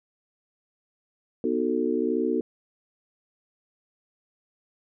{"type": "chord", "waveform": "sine", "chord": "B dominant seventh", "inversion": "none", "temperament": "just", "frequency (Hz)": [246.9, 308.7, 370.4, 444.5], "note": ["B3", "D#4", "F#4", "A4"], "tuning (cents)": [0, -14, 2, 18], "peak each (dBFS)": -28, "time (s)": [1.44, 2.41], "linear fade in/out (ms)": 2, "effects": []}